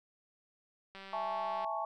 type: click train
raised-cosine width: 0.3 ms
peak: -33 dBFS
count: 136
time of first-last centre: 0.95-1.646 s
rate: 194 Hz
type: chord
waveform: sine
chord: A major seventh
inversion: second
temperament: equal with one note detuned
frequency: 659.3 / 830.6 / 887.1 / 1108.7 Hz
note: E5 / G#5 / A5 / C#6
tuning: 0 / 0 / +14 / 0 cents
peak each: -39 dBFS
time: 1.13-1.85 s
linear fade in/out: 2 ms
effects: none